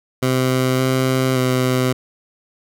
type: tone with pitch steps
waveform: 15% pulse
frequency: 129.1 / 130.5 / 127.9 Hz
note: C3 / C3 / C3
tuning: -23 / -4 / -39 cents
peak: -9 dBFS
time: 0.22-1.93 s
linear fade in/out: 10 ms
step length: 570 ms
effects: none